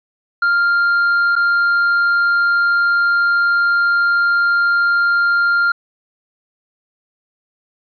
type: tone with dropouts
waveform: triangle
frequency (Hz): 1396.9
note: F6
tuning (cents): 0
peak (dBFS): -10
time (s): 0.42-5.72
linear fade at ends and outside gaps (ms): 5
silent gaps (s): 1.355-1.362
effects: resampled to 11025 Hz